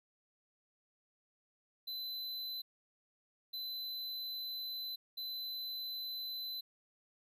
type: tone bursts at uneven times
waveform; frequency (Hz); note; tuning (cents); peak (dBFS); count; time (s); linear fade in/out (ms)
square; 4026; B7; +33; -40; 3; 1.87-2.62 / 3.53-4.96 / 5.17-6.61; 10
effects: none